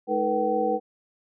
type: tone cluster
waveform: sine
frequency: 212.8 / 313.9 / 444.1 / 488.5 / 765 Hz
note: G#3 / D#4 / A4 / B4 / G5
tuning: +42 / +15 / +16 / -19 / -42 cents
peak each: -32 / -31 / -30 / -25 / -26 dBFS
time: 0.07-0.8 s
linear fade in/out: 50 ms
effects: none